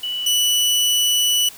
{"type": "tone pair in turn", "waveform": ["sine", "sawtooth"], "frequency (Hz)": [2960, 2960], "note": ["F#7", "F#7"], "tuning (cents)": [0, 0], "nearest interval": "unison", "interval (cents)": 0, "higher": "neither", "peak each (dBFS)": [-22, -12], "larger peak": "second", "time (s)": [[0.03, 0.26], [0.26, 1.49]], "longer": "second", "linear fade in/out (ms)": 5, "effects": ["white hiss -41 dBFS RMS until 1.57 s"]}